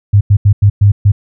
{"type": "tone bursts at uneven times", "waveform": "sine", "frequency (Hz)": 101.4, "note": "G#2", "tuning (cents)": -41, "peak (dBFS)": -3, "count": 6, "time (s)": [[0.13, 0.21], [0.3, 0.37], [0.45, 0.53], [0.62, 0.7], [0.81, 0.92], [1.05, 1.12]], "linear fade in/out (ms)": 10, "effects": []}